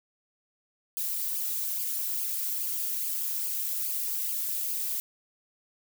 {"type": "noise with flanger", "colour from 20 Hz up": "violet", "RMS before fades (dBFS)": -31, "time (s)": [0.97, 5], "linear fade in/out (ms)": 0, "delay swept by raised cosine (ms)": [0.52, 3.22], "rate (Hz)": 2.4, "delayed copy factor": -0.75, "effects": []}